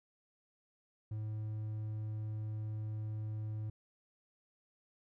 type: tone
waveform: triangle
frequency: 107.8 Hz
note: A2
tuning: 35 cents flat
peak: -35 dBFS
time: 1.11-3.7 s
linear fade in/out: 5 ms
effects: none